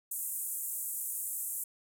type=band-pass noise; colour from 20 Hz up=white; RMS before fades=-37 dBFS; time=0.11-1.64 s; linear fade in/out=5 ms; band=7600 to 15000 Hz; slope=48 dB/octave; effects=none